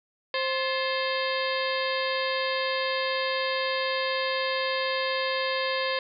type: harmonic tone with a mistuned harmonic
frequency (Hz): 527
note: C5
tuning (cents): +12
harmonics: 1 / 2 / 3 / 4 / 5 / 6 / 7 / 8 / 9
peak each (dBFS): -29 / -32 / -34 / -35 / -36 / -37 / -37 / -38 / -39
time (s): 0.34-5.99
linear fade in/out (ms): 2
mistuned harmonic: 3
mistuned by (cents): +150
effects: none